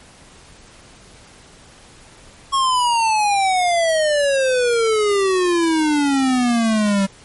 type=exponential sweep; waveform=square; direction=down; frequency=1100 to 192.6 Hz; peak=-15 dBFS; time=2.52-7.07 s; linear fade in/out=20 ms; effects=pink hiss -45 dBFS RMS until 7.24 s + MP3 48 kbps